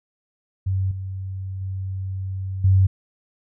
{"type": "tone with level steps", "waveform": "sine", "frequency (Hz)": 95.2, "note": "F#2", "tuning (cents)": 50, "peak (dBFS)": [-19, -27, -25, -12], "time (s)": [0.66, 2.87], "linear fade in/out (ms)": 10, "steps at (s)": [0.91, 1.61, 2.64], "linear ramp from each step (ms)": 5, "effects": []}